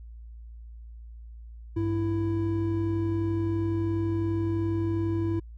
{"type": "tone pair together", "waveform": "triangle", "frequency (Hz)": [99.8, 331.3], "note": ["G2", "E4"], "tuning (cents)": [32, 9], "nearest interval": "octave + major sixth", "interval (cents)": 2077, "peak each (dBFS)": [-26, -25], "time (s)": [1.76, 5.4], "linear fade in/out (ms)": 10, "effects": ["added 57 Hz sine -41 dBFS peak until 5.57 s"]}